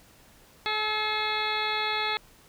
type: harmonic tone with a mistuned harmonic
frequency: 428 Hz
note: A4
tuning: 48 cents flat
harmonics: 1 / 2 / 3 / 4 / 5 / 6 / 8 / 9 / 10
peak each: -37 / -32 / -34 / -36 / -33 / -35 / -34 / -37 / -37 dBFS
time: 0.66-2.17 s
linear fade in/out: 0 ms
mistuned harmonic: 3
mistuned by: +17 cents
effects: pink hiss -56 dBFS RMS until 2.48 s